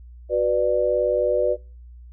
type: chord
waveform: sine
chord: B minor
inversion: second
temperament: just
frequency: 370.4 / 493.9 / 592.7 Hz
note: F#4 / B4 / D5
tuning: +2 / 0 / +16 cents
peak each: -25 / -21 / -21 dBFS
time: 0.29-1.57 s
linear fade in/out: 50 ms
effects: noise-tail reverb RT60 0.4 s tail -26 dB re dry + added 60 Hz sine -40 dBFS peak until 2.12 s